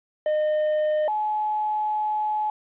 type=tone pair in turn; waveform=triangle / sine; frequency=611 / 851.5 Hz; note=D#5 / G#5; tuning=-32 / +43 cents; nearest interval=tritone; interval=575 cents; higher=second; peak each=-18 / -22 dBFS; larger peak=first; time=0.26-1.08 / 1.08-2.5 s; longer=second; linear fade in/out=2 ms; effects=resampled to 8000 Hz + 9-bit